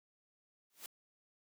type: noise with exponential growth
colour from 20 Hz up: white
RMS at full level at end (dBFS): -43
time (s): 0.7-0.86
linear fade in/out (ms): 1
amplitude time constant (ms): 33
effects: high-pass 200 Hz 12 dB/octave